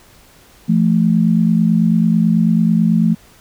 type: tone pair together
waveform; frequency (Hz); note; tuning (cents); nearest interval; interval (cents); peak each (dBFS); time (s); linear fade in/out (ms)
sine; 170.88 / 220; F3 / A3; -37 / 0; major third; 437; -13; 0.68-3.15; 20
effects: pink hiss -47 dBFS RMS until 3.4 s